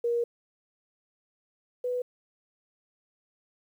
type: tone pair in turn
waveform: sine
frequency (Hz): 472.8 / 495.6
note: A#4 / B4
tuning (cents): +24 / +6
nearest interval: minor second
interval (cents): 82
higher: second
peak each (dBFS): -24 / -27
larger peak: first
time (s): 0.04-0.24 / 1.84-2.02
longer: first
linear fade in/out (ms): 5
effects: 10-bit